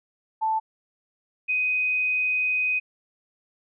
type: tone pair in turn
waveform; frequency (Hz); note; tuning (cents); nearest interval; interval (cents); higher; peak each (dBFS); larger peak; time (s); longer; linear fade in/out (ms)
sine; 880 / 2504; A5 / D#7; 0 / +10; octave + tritone; 1810; second; -21; neither; 0.41-0.6 / 1.48-2.8; second; 20
effects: none